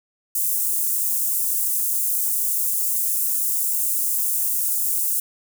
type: high-pass noise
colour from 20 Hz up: white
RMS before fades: -22 dBFS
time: 0.35-5.2 s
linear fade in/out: 5 ms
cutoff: 8000 Hz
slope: 24 dB/octave
effects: none